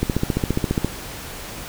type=click train; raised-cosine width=3 ms; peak=-6 dBFS; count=13; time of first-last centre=0.03-0.846 s; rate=14.7 Hz; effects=pink hiss -34 dBFS RMS until 1.68 s